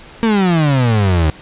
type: exponential sweep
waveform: 35% pulse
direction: down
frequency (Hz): 233.1 to 75.5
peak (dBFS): -9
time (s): 0.23-1.3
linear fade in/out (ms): 0
effects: pink hiss -38 dBFS RMS until 1.41 s + resampled to 8000 Hz